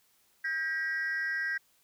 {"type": "tone pair together", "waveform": "sine", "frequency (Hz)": [1600, 1917.5], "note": ["G6", "A#6"], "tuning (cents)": [35, 48], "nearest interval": "minor third", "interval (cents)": 313, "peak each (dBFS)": [-30, -31], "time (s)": [0.44, 1.58], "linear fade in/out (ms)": 10, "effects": ["tanh soft clip ceiling -26 dBFS", "white hiss -68 dBFS RMS until 1.83 s"]}